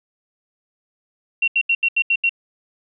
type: tone bursts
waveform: sine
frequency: 2737 Hz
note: F7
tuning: 36 cents flat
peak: -14 dBFS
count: 7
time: 1.42-2.294 s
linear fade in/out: 5 ms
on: 58 ms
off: 78 ms
effects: none